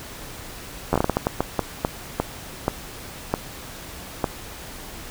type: slowing click train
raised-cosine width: 1 ms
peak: -5 dBFS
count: 16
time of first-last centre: 0.93-4.242 s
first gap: 11 ms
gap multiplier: 1.37
effects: pink hiss -38 dBFS RMS until 5.1 s